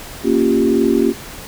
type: chord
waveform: sine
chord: G half-diminished seventh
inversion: first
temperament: equal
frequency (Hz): 233.1 / 277.2 / 349.2 / 392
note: Bb3 / Db4 / F4 / G4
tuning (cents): 0 / 0 / 0 / 0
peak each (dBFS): -17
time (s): 0.23-1.14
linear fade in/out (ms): 50
effects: pink hiss -33 dBFS RMS until 1.47 s